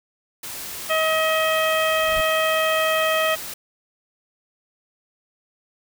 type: noise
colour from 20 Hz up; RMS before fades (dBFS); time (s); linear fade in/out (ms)
white; -33; 0.43-3.54; 5
type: harmonic tone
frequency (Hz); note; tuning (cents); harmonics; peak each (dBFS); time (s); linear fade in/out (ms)
635; D#5; +35; 1 / 2 / 3 / 4 / 5; -21 / -24 / -26 / -27 / -28; 0.89-3.36; 20
type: noise with exponential growth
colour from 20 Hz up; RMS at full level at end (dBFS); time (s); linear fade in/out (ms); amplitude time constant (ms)
brown; -31; 1.76-2.21; 1; 96
effects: none